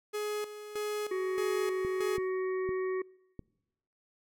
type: tone with tremolo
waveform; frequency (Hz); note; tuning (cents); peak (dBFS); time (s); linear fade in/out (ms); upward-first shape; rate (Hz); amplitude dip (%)
45% pulse; 420; G#4; +19; -32; 0.13-2.18; 20; square; 1.6; 70
type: harmonic tone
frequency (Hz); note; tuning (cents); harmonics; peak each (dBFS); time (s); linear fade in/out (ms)
373.8; F#4; +18; 1 / 3 / 5 / 6; -30 / -43 / -45 / -51; 1.11-3.02; 5
type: clicks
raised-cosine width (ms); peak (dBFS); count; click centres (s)
3; -28; 4; 1.849 / 2.182 / 2.691 / 3.393
effects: noise-tail reverb RT60 1.0 s tail -25 dB re dry